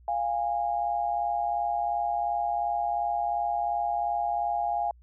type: tone pair together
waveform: sine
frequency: 697.2 / 820 Hz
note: F5 / G#5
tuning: -3 / -22 cents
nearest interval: minor third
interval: 281 cents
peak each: -28 dBFS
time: 0.08-4.91 s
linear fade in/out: 2 ms
effects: added 60 Hz sine -52 dBFS peak until 5.02 s